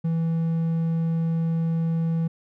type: tone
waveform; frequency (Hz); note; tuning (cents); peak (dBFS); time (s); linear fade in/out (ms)
triangle; 164.4; E3; -4; -19; 0.04-2.28; 10
effects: none